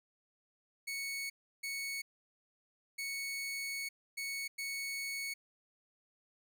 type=tone bursts at uneven times; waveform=sawtooth; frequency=2217 Hz; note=C#7; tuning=in tune; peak=-34 dBFS; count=5; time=0.87-1.3 / 1.63-2.02 / 2.98-3.89 / 4.17-4.48 / 4.58-5.34 s; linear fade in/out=10 ms; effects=none